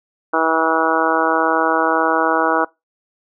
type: harmonic tone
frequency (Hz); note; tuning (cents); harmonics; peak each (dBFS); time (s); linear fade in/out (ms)
161.6; E3; -34; 2 / 3 / 4 / 5 / 6 / 7 / 8 / 9; -22 / -22 / -22 / -22 / -22 / -22 / -22 / -22; 0.33-2.65; 10
effects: noise-tail reverb RT60 0.2 s tail -22 dB re dry